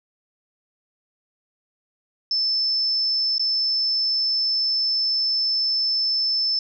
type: tone with dropouts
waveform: sine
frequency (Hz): 5274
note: E8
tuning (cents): 0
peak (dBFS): -19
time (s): 2.31-6.59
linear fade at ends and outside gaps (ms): 2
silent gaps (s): 3.382-3.395
effects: none

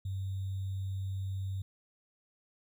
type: tone with sample-and-hold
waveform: sine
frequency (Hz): 96.1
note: G2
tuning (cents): -34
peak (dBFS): -33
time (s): 0.05-1.62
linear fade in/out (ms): 5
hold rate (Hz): 3675
effects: none

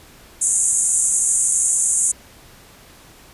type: band-pass noise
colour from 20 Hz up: pink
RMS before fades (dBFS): -18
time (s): 0.41-2.12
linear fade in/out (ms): 10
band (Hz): 6700 to 10000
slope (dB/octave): 96
effects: pink hiss -46 dBFS RMS until 3.33 s + resampled to 32000 Hz

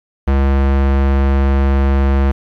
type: tone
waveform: square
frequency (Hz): 68.3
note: C#2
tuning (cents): -25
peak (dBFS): -11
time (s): 0.27-2.32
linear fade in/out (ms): 10
effects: low-pass 2000 Hz 12 dB/octave + 8-bit

